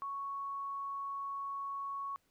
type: tone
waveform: sine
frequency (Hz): 1110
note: C#6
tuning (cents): +2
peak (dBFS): -37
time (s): 0.02-2.16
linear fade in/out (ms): 0
effects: pink hiss -75 dBFS RMS until 2.3 s